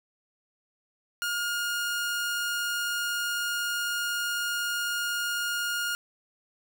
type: tone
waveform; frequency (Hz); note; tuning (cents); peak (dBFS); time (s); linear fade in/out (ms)
sawtooth; 1422; F6; +31; -24; 1.22-5.95; 0
effects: none